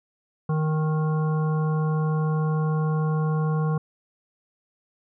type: harmonic tone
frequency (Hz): 155.56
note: D#3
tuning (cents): 0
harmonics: 1 / 3 / 5 / 7 / 9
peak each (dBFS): -21 / -32 / -37 / -35 / -42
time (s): 0.49-3.78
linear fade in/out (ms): 5
effects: none